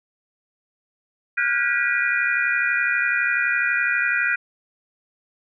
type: tone cluster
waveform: sine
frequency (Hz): 1417 / 1489 / 1618 / 1944 / 2425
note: F6 / F#6 / G#6 / B6 / D#7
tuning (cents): +25 / +11 / -46 / -28 / -45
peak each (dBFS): -25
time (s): 1.37-4.36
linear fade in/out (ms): 10
effects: none